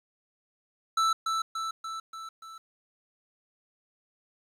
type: tone with echo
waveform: square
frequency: 1322 Hz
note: E6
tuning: 5 cents sharp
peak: -23 dBFS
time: 0.97-1.13 s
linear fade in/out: 5 ms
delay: 290 ms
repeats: 5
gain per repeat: -4 dB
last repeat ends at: 2.58 s
effects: low-pass 7000 Hz 12 dB/octave + 10-bit